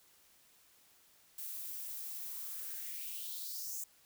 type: noise with high-pass filter sweep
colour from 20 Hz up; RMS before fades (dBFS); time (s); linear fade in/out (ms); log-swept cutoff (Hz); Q
violet; -43; 1.38-3.84; 5; 250 to 7100; 4
effects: white hiss -66 dBFS RMS until 4.05 s